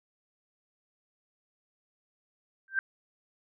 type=tone with exponential growth; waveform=sine; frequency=1568 Hz; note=G6; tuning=in tune; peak=-20 dBFS; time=2.68-2.79 s; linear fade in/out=1 ms; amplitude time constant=23 ms; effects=none